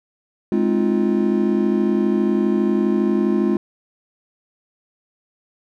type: chord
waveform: triangle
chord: F minor seventh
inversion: first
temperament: just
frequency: 209.5 / 261.9 / 314.3 / 349.2 Hz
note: Ab3 / C4 / Eb4 / F4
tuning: +15 / +2 / +18 / 0 cents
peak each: -17 / -21 / -23 / -18 dBFS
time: 0.52-3.57 s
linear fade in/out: 2 ms
effects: none